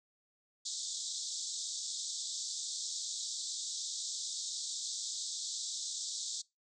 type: band-pass noise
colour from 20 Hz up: white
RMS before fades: -40 dBFS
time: 0.65-6.42 s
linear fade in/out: 10 ms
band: 3500 to 8000 Hz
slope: 96 dB/octave
effects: noise-tail reverb RT60 0.2 s tail -21 dB re dry